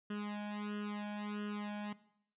sawtooth tone with flanger, 207.7 Hz, G#3, in tune, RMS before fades -41 dBFS, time 0.1-1.93 s, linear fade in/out 5 ms, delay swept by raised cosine 0.66 to 1.24 ms, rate 1.5 Hz, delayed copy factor +0.95, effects noise-tail reverb RT60 0.7 s tail -18 dB re dry + resampled to 8000 Hz

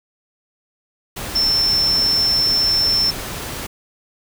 sine tone in noise, 5360 Hz, E8, 28 cents sharp, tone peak -14 dBFS, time 1.35-3.11 s, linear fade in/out 10 ms, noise pink, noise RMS -28 dBFS, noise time 1.16-3.67 s, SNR +11 dB, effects none

